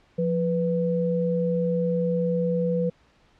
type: tone pair together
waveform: sine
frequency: 174.61 / 493.9 Hz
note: F3 / B4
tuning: 0 / 0 cents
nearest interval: octave + tritone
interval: 1800 cents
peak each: -24 dBFS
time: 0.18-2.9 s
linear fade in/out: 10 ms
effects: pink hiss -60 dBFS RMS until 3.39 s + low-pass 4000 Hz 12 dB/octave

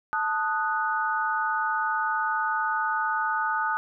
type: chord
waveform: sine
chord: D# diminished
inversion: second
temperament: equal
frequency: 880 / 1244.5 / 1480 Hz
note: A5 / D#6 / F#6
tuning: 0 / 0 / 0 cents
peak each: -28 dBFS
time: 0.13-3.77 s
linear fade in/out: 0 ms
effects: none

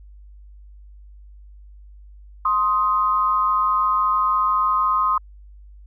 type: tone pair together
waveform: sine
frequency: 1049 / 1252.7 Hz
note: C6 / D#6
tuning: +4 / +11 cents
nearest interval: minor third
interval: 307 cents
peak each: -19 / -19 dBFS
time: 2.45-5.18 s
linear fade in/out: 5 ms
effects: added 50 Hz sine -41 dBFS peak until 5.86 s

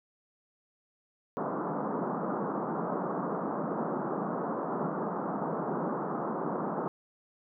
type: band-pass noise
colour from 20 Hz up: pink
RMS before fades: -33 dBFS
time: 1.37-6.88 s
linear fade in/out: 0 ms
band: 160 to 1300 Hz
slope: 48 dB/octave
effects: none

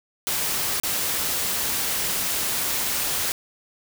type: noise with dropouts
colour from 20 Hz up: white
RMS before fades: -25 dBFS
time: 0.27-3.32 s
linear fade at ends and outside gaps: 0 ms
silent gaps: 0.799-0.834 s
effects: none

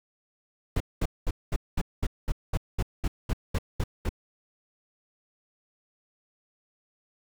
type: noise bursts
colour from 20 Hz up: brown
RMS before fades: -25 dBFS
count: 14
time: 0.76-4.092 s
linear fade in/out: 5 ms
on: 43 ms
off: 210 ms
effects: none

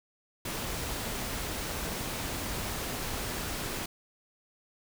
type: noise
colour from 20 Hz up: pink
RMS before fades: -35 dBFS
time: 0.45-3.86 s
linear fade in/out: 5 ms
effects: none

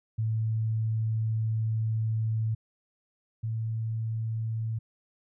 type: tone pair in turn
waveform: sine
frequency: 110.8 / 111.96 Hz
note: A2 / A2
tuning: +13 / +31 cents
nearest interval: unison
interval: 18 cents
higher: second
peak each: -25 / -28 dBFS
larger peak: first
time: 0.18-2.55 / 3.43-4.79 s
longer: first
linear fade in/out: 10 ms
effects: none

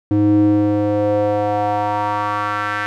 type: tone with band-pass filter sweep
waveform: square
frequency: 103.83 Hz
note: G#2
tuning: in tune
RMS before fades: -17 dBFS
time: 0.11-2.86 s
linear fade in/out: 0 ms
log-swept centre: 260 to 1600 Hz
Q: 3.3
effects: none

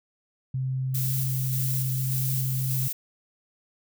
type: tone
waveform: sine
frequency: 130.81 Hz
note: C3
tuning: in tune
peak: -25 dBFS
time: 0.54-2.88 s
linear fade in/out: 5 ms
type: noise with tremolo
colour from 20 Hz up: violet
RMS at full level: -30 dBFS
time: 0.94-2.93 s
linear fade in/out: 10 ms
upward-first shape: square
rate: 1.7 Hz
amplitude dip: 30%
effects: none

